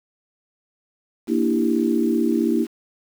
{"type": "chord", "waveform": "sine", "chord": "E half-diminished seventh", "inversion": "second", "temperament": "equal", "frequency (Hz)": [233.1, 293.7, 329.6, 392], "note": ["Bb3", "D4", "E4", "G4"], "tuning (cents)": [0, 0, 0, 0], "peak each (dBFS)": [-21, -24, -21, -26], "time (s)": [1.27, 2.67], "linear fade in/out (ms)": 50, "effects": ["7-bit"]}